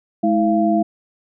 sine tone cluster, 211.9 / 323.4 / 686 Hz, G#3 / E4 / F5, +35 / -33 / -31 cents, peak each -18 dBFS, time 0.23-0.83 s, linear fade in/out 10 ms, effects none

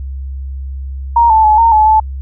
sine tone with pitch steps, 936 / 879 / 856 / 917 / 860 / 870 Hz, A#5 / A5 / A5 / A#5 / A5 / A5, +7 / -2 / -48 / -29 / -40 / -20 cents, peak -5 dBFS, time 1.16-2 s, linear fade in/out 5 ms, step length 140 ms, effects added 67 Hz sine -20 dBFS peak until 2.21 s

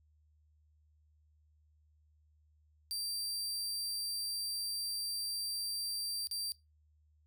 sawtooth tone with dropouts, 4699 Hz, D8, in tune, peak -33 dBFS, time 2.91-6.52 s, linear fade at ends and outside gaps 0 ms, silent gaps 6.271-6.312 s, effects noise-tail reverb RT60 0.2 s tail -19 dB re dry + added 76 Hz sine -66 dBFS peak until 7.26 s

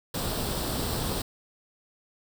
pink noise with comb filter, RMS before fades -30 dBFS, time 0.14-1.22 s, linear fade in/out 5 ms, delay 0.23 ms, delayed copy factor +0.55, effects none

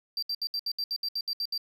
triangle tone bursts, 4700 Hz, D8, 1 cent sharp, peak -27 dBFS, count 12, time 0.17-1.578 s, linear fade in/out 2 ms, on 55 ms, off 68 ms, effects none

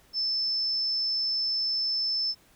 sine tone, 5274 Hz, E8, in tune, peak -25 dBFS, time 0.13-2.35 s, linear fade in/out 50 ms, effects pink hiss -60 dBFS RMS until 2.55 s

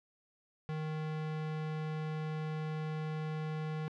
square tone, 155.56 Hz, D#3, in tune, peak -36 dBFS, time 0.69-3.88 s, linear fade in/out 0 ms, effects low-pass 3000 Hz 12 dB/octave + 13-bit

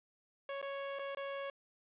sawtooth tone with dropouts, 554.4 Hz, C#5, in tune, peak -35 dBFS, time 0.49-1.5 s, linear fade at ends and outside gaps 2 ms, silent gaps 0.616-0.626 / 0.988-0.993 / 1.149-1.171 s, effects resampled to 8000 Hz + 11-bit

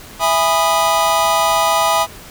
square chord, E major seventh, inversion none, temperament just, 659.3 / 824.1 / 988.9 / 1236.1 Hz, E5 / G#5 / B5 / D#6, 0 / -14 / +2 / -12 cents, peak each -19 dBFS, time 0.19-2.07 s, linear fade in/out 50 ms, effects pink hiss -37 dBFS RMS until 2.3 s

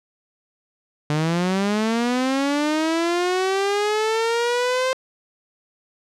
sawtooth linear sweep, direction up, 146.83 to 523.3 Hz, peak -15 dBFS, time 1.1-4.93 s, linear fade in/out 0 ms, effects low-pass 7000 Hz 12 dB/octave

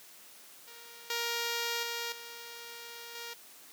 5% pulse tone with level steps, 469.2 Hz, A#4, 11 cents sharp, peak -39 / -20 / -23 / -33 / -29 dBFS, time 0.67-3.34 s, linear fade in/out 10 ms, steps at 1.1 / 1.83 / 2.12 / 3.15 s, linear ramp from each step 2 ms, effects white hiss -54 dBFS RMS until 3.72 s + high-pass 200 Hz 12 dB/octave

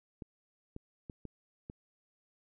clicks, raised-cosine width 3 ms, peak -30 dBFS, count 5, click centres 0.222 / 0.764 / 1.098 / 1.253 / 1.699 s, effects none

